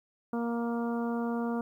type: harmonic tone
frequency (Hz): 234.6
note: A#3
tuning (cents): +11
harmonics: 1 / 2 / 3 / 4 / 5 / 6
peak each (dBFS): -30 / -36 / -40 / -42 / -44 / -46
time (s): 0.33-1.61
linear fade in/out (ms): 2
effects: 11-bit